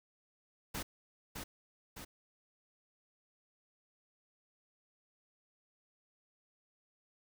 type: noise with echo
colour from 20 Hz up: pink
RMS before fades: -40 dBFS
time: 0.74-0.83 s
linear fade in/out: 10 ms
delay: 610 ms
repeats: 2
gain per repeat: -4 dB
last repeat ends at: 2.05 s
effects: none